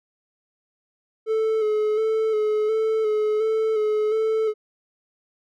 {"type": "tone with vibrato", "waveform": "triangle", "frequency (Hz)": 433.6, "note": "A4", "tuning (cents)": -25, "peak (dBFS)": -17, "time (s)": [1.26, 4.54], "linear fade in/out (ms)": 50, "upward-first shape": "square", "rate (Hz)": 1.4, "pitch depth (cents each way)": 27, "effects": []}